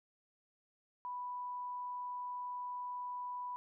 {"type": "tone", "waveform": "sine", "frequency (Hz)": 987.8, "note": "B5", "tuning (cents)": 0, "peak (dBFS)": -39, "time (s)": [1.05, 3.56], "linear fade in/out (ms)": 0, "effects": []}